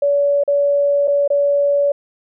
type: tone with dropouts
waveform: sine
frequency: 570 Hz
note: C#5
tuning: 48 cents sharp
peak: -12 dBFS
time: 0.02-1.92 s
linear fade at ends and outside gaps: 5 ms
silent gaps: 0.437-0.477 / 1.075-1.079 / 1.278-1.302 s
effects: none